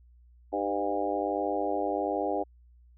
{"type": "harmonic tone with a mistuned harmonic", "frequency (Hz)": 101.3, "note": "G#2", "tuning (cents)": -43, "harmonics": [3, 4, 5, 6, 7, 8], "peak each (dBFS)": [-34, -34, -34, -34, -34, -34], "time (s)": [0.52, 2.44], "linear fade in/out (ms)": 20, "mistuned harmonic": 4, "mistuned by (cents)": -36, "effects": ["added 60 Hz sine -54 dBFS peak until 2.97 s"]}